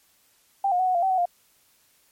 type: tone with pitch steps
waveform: sine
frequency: 788 / 717 / 744 / 737 / 691 / 765 / 748 / 703 Hz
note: G5 / F5 / F#5 / F#5 / F5 / G5 / F#5 / F5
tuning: +9 / +45 / +9 / -7 / -19 / -42 / +19 / +11 cents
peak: -19 dBFS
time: 0.64-1.256 s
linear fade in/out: 5 ms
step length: 77 ms
effects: white hiss -62 dBFS RMS until 2.11 s + MP3 64 kbps